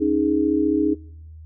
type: chord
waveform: sine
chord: C# suspended second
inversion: none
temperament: just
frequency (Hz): 277.2 / 311.8 / 415.8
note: C#4 / D#4 / G#4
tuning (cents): 0 / +4 / +2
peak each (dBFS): -23 / -19 / -23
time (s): 0-0.95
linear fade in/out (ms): 20
effects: noise-tail reverb RT60 0.7 s tail -24 dB re dry + added 79 Hz sine -38 dBFS peak until 1.45 s